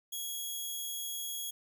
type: tone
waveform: 10% pulse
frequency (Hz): 3322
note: G#7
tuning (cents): 0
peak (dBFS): -28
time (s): 0.12-1.51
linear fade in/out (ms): 10
effects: none